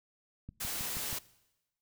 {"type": "click train", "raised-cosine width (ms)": 5, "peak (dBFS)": -31, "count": 5, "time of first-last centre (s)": [0.49, 1.129], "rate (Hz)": 6.26}
{"type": "noise", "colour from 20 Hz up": "white", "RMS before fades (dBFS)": -37, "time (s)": [0.6, 1.19], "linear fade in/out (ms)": 10}
{"effects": ["noise-tail reverb RT60 1.0 s tail -21 dB re dry"]}